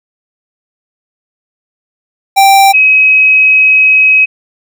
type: tone pair in turn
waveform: square / sine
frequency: 784 / 2544 Hz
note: G5 / D#7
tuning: 0 / +38 cents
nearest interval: octave + minor sixth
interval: 2038 cents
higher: second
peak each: -3 dBFS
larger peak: neither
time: 2.36-2.73 / 2.73-4.26 s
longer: second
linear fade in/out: 20 ms
effects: none